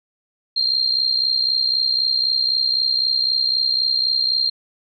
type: tone with amplitude modulation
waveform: sine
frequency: 4192 Hz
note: C8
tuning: 2 cents sharp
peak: -13 dBFS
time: 0.56-4.5 s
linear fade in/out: 10 ms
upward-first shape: sine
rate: 63.9 Hz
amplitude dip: 70%
effects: none